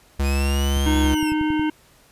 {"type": "tone", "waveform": "square", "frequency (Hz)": 69.3, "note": "C#2", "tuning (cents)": 0, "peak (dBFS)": -19, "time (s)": [0.19, 1.15], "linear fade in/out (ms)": 10}
{"type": "linear two-way sweep", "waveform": "sawtooth", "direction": "up then down", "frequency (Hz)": [2434, 3384, 2549], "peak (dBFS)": -27, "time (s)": [0.22, 1.34], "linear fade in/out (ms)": 50, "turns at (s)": 0.99}
{"type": "click train", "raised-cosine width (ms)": 5, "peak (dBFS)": -19, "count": 10, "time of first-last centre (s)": [0.77, 1.596], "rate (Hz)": 10.9}
{"type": "harmonic tone", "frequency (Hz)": 307.8, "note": "D#4", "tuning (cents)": -19, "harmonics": [1, 3, 5, 7, 9, 10], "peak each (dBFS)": [-19, -29, -33, -36, -38, -39], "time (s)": [0.86, 1.7], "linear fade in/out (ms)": 5}
{"effects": ["pink hiss -54 dBFS RMS until 2.11 s", "resampled to 32000 Hz"]}